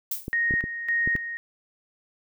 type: noise with exponential decay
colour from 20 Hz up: violet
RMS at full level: -25 dBFS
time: 0.11-0.34 s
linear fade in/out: 5 ms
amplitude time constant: 49 ms
type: clicks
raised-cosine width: 3 ms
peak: -18 dBFS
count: 6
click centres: 0.281 / 0.509 / 0.539 / 0.64 / 1.075 / 1.153 s
type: tone with tremolo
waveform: sine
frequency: 1864.7 Hz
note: A#6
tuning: in tune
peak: -21 dBFS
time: 0.33-1.37 s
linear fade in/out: 0 ms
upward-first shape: square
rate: 1.8 Hz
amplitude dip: 65%
effects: none